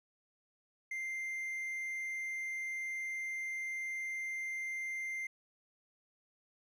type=tone; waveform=triangle; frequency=2093 Hz; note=C7; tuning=in tune; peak=-35 dBFS; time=0.91-5.27 s; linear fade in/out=5 ms; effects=none